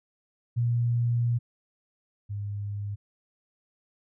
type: tone pair in turn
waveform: sine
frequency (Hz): 119 / 102.06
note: A#2 / G#2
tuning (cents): +36 / -30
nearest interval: minor third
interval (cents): 266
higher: first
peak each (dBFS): -22 / -30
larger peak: first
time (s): 0.56-1.39 / 2.29-2.96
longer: first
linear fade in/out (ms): 20
effects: none